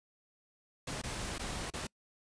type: noise with dropouts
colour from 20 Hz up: pink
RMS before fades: -39 dBFS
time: 0.87-1.87 s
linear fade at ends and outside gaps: 5 ms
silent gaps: 1.017-1.036 / 1.383-1.393 / 1.703-1.736 s
effects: noise-tail reverb RT60 0.1 s tail -26 dB re dry + resampled to 22050 Hz